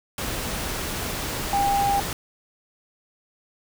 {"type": "tone in noise", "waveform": "sine", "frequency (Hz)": 800, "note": "G5", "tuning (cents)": 35, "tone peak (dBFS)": -19, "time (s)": [1.53, 2], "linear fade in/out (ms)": 2, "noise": "pink", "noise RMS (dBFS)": -29, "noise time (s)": [0.18, 2.13], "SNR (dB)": 7, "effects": []}